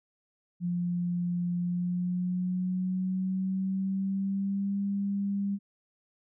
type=tone with pitch glide; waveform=sine; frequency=175.6 to 199.39 Hz; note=F3 to G3; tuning=+10 to +30 cents; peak=-27 dBFS; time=0.6-5.59 s; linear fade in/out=50 ms; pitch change=+220 cents; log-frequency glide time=1.58-4.8 s; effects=none